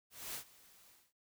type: noise with ADSR envelope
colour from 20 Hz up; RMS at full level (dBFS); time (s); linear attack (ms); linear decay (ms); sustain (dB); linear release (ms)
white; -42; 0.1-1.13; 250; 88; -21; 230
effects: noise-tail reverb RT60 0.1 s tail -26 dB re dry